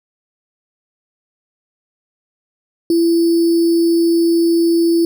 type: tone with sample-and-hold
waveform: sine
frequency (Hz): 335.8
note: E4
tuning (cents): +32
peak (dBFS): -10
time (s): 2.9-5.05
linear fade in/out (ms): 2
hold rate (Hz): 4900
effects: none